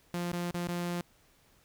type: tone with dropouts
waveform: sawtooth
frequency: 174.61 Hz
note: F3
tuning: in tune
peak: -28 dBFS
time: 0.14-1.01 s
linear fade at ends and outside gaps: 0 ms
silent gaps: 0.318-0.332 / 0.509-0.544 / 0.673-0.687 s
effects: pink hiss -65 dBFS RMS until 1.64 s